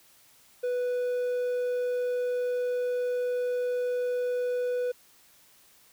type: tone with hard clipping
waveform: triangle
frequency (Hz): 493.9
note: B4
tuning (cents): 0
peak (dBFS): -27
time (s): 0.63-4.92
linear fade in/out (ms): 10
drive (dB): 6
effects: white hiss -59 dBFS RMS until 5.92 s